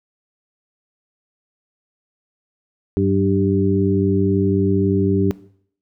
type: harmonic tone with a mistuned harmonic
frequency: 98 Hz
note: G2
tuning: in tune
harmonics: 1 / 2 / 3 / 4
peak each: -20 / -20 / -20 / -20 dBFS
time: 2.97-5.31 s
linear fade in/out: 0 ms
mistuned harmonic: 2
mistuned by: -51 cents
effects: noise-tail reverb RT60 0.6 s tail -19 dB re dry